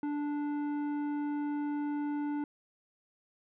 triangle tone with tanh clipping, 292.7 Hz, D4, 6 cents flat, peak -33 dBFS, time 0.03-2.44 s, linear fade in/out 2 ms, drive 15 dB, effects none

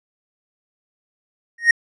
triangle tone with exponential growth, 1864.7 Hz, A#6, in tune, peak -3 dBFS, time 1.58-1.71 s, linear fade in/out 5 ms, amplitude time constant 27 ms, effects resampled to 24000 Hz

